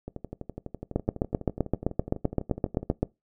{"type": "two click trains", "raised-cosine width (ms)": 2, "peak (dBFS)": [-10, -22], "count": [17, 35], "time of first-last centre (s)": [[0.96, 3.03], [0.08, 2.913]], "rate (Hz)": [7.73, 12], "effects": ["noise-tail reverb RT60 0.2 s tail -21 dB re dry"]}